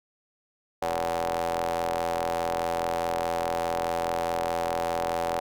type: ring-modulated tone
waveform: sawtooth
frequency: 84.8 Hz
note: E2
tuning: 50 cents sharp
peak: -19 dBFS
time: 0.82-5.4 s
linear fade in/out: 5 ms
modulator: 658 Hz
effects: none